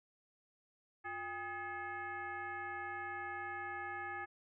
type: tone with frequency modulation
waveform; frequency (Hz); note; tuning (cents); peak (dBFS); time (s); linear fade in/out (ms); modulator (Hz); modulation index
sine; 1254; D#6; +13; -40; 1.04-4.26; 20; 449; 1.7
effects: none